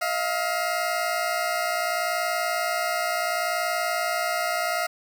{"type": "tone pair together", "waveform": "20% pulse", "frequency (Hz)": [639.3, 700], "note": ["D#5", "F5"], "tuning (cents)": [47, 4], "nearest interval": "major second", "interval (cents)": 157, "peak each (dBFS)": [-23, -21], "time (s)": [0.01, 4.87], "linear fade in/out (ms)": 10, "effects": ["9-bit"]}